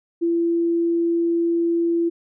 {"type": "tone", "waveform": "sine", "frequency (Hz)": 337.9, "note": "E4", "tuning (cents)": 43, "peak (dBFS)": -17, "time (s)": [0.21, 2.1], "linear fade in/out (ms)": 20, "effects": []}